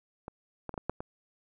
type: clicks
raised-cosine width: 1 ms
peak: -25 / -22 / -25 / -21 / -15 / -23 dBFS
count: 6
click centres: 0.281 / 0.693 / 0.741 / 0.778 / 0.896 / 1.005 s
effects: none